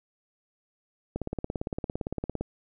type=click train; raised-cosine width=2 ms; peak=-17 dBFS; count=23; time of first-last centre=1.16-2.41 s; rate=17.6 Hz; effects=none